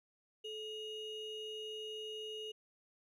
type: ring-modulated tone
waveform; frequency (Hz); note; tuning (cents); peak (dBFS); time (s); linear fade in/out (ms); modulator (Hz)
triangle; 1652; G#6; -10; -37; 0.44-2.52; 10; 1220
effects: none